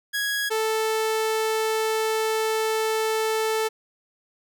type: tone pair in turn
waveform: sawtooth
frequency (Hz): 1661.2 / 440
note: G#6 / A4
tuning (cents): 0 / 0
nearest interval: octave + major seventh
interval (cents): 2300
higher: first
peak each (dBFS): -20 / -18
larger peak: second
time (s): 0.13-0.5 / 0.5-3.69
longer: second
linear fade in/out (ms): 20
effects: none